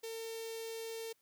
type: tone with notch filter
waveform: sawtooth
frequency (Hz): 452.3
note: A4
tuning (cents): +48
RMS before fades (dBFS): -43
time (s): 0.03-1.13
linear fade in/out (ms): 10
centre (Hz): 1200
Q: 0.5
effects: white hiss -75 dBFS RMS until 1.21 s + high-pass 60 Hz 12 dB/octave